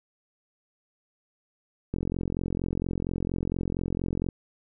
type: click train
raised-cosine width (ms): 3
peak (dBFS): -16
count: 105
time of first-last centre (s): 1.94-4.288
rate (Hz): 44.3
effects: none